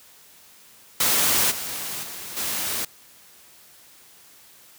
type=noise with level steps; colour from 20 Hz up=white; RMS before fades=-20 / -31 / -36 / -27 dBFS; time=1-2.85 s; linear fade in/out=5 ms; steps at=1.5 / 2.02 / 2.36 s; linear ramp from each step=20 ms; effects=white hiss -51 dBFS RMS until 4.78 s + high-pass 60 Hz 12 dB/octave